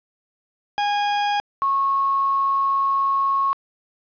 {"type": "tone pair in turn", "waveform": ["40% pulse", "sine"], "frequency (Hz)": [821, 1095.9], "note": ["G#5", "C#6"], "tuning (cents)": [-20, -20], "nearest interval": "perfect fourth", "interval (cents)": 500, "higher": "second", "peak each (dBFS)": [-18, -17], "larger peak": "second", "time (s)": [[0.78, 1.4], [1.62, 3.53]], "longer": "second", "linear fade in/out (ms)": 0, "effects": ["resampled to 11025 Hz", "8-bit"]}